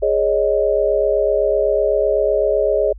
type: chord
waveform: sine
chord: Ab suspended fourth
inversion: none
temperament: equal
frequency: 415.3 / 554.4 / 622.3 Hz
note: Ab4 / Db5 / Eb5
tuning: 0 / 0 / 0 cents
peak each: -18 dBFS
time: 0.02-2.93 s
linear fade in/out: 10 ms
effects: added 50 Hz sine -33 dBFS peak until 2.98 s